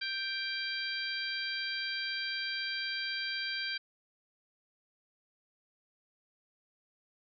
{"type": "harmonic tone with a mistuned harmonic", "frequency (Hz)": 784, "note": "G5", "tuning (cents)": 0, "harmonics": [2, 3, 4, 5, 6], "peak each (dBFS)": [-38, -40, -41, -43, -39], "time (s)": [0.01, 3.78], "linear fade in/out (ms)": 10, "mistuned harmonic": 4, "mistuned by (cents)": 34, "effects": []}